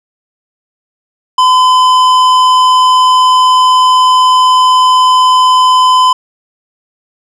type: tone with tanh clipping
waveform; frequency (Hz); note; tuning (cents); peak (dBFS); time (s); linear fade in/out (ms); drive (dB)
sine; 1016; B5; +49; -6; 1.38-6.13; 5; 13
effects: none